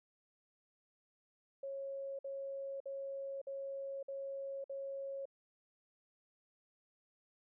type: tone bursts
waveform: sine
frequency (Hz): 548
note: C#5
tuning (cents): -20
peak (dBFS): -40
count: 6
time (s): 1.63-5.255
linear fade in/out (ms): 5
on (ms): 560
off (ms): 53
effects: none